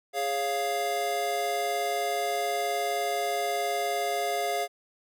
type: chord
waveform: square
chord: Db major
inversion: second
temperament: equal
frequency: 415.3 / 554.4 / 698.5 Hz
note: Ab4 / Db5 / F5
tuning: 0 / 0 / 0 cents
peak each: -34 / -35 / -29 dBFS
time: 0.13-4.68 s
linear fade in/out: 50 ms
effects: none